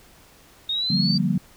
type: exponential sweep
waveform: sine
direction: up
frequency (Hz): 3693 to 4689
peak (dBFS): -22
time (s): 0.69-1.18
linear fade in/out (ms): 5
type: chord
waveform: sine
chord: G minor seventh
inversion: second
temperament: just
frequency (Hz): 147 / 176.4 / 196 / 235.2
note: D3 / F3 / G3 / Bb3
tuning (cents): +2 / +18 / 0 / +16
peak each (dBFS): -26 / -23 / -24 / -26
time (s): 0.9-1.38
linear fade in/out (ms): 5
effects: pink hiss -52 dBFS RMS until 1.56 s